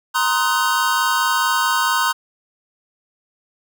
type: chord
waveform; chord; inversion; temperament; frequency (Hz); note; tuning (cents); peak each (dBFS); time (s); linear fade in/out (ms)
square; C half-diminished seventh; third; just; 941.9 / 1046.5 / 1255.8 / 1507; Bb5 / C6 / Eb6 / Gb6; +18 / 0 / +16 / +31; -23 / -22 / -23 / -22; 0.14-2.13; 20
effects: none